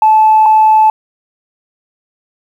sine tone pair in turn, 869 / 869 Hz, A5 / A5, -22 / -22 cents, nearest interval unison, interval 0 cents, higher neither, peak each -3 dBFS, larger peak neither, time 0.02-0.46 / 0.46-0.9 s, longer neither, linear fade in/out 2 ms, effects tanh soft clip ceiling 0 dBFS + 7-bit

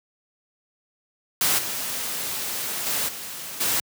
white noise with level steps, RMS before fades -21 / -29 / -25 / -35 / -23 dBFS, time 1.41-3.8 s, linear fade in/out 2 ms, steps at 1.58 / 2.86 / 3.08 / 3.6 s, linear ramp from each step 10 ms, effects high-pass 100 Hz 12 dB/octave

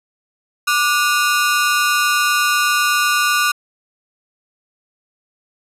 sawtooth ring-modulated tone, 1318.5 Hz, E6, in tune, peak -7 dBFS, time 0.67-3.52 s, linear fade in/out 10 ms, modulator 136 Hz, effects resampled to 32000 Hz

